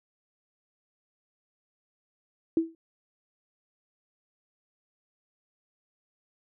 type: tone with exponential decay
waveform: sine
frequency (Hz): 327.5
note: E4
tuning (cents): -11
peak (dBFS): -17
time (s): 2.57-2.75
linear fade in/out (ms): 2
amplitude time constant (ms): 38
effects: none